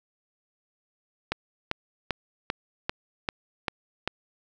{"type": "click train", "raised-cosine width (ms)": 0.3, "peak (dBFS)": -10, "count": 8, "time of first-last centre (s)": [1.32, 4.076], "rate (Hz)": 2.54, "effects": []}